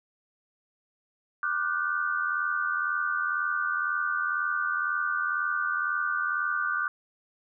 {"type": "tone cluster", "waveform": "sine", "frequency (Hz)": [1183, 1444, 1526], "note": ["D6", "F#6", "G6"], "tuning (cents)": [12, -43, -47], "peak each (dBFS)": -30, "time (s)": [1.43, 6.88], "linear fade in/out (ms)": 2, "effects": []}